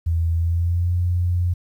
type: tone with pitch glide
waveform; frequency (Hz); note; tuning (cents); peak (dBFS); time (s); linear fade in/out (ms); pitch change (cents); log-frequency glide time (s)
sine; 82.9 to 88.34; E2 to F2; +10 to +20; -17; 0.06-1.54; 10; +110; 0.34-0.94
effects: 9-bit